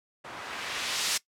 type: noise with low-pass filter sweep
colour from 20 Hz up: blue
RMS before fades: -33 dBFS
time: 0.24-1.18 s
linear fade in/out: 10 ms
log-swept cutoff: 950 to 6400 Hz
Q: 0.77
effects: noise-tail reverb RT60 0.1 s tail -20 dB re dry